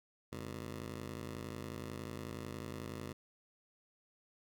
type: ring-modulated tone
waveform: 15% pulse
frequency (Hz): 116.54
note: A#2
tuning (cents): 0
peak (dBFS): -33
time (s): 0.32-3.13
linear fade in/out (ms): 5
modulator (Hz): 25.5
effects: none

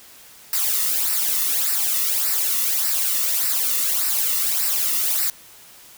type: noise with flanger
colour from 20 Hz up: blue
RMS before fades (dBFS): -21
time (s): 0.53-5.3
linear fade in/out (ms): 2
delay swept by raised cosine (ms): 0.3 to 1.3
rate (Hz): 1.7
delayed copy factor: -0.65
effects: white hiss -46 dBFS RMS until 5.97 s

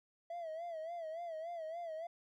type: tone with vibrato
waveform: triangle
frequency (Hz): 661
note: E5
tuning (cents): +5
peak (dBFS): -38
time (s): 0.3-2.07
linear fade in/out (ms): 5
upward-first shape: sine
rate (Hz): 3.5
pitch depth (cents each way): 94
effects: tanh soft clip ceiling -35 dBFS

